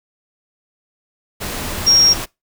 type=tone in noise; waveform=sine; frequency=5588 Hz; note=F8; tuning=in tune; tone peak=-8 dBFS; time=1.86-2.14 s; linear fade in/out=20 ms; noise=pink; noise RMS=-25 dBFS; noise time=1.4-2.26 s; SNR=+14 dB; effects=noise-tail reverb RT60 0.2 s tail -22 dB re dry